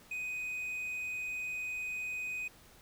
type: tone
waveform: triangle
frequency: 2500 Hz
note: D#7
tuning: 8 cents sharp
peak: -34 dBFS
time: 0.11-2.48 s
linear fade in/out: 5 ms
effects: pink hiss -59 dBFS RMS until 2.81 s